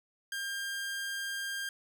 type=tone; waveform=sawtooth; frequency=1601 Hz; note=G6; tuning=36 cents sharp; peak=-31 dBFS; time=0.32-1.69 s; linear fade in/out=2 ms; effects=none